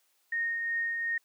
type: tone with tremolo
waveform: sine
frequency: 1852 Hz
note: A#6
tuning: 12 cents flat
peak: -27 dBFS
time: 0.32-1.18 s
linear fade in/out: 5 ms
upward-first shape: triangle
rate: 2.7 Hz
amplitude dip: 35%
effects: white hiss -71 dBFS RMS until 1.24 s + high-pass 400 Hz 12 dB/octave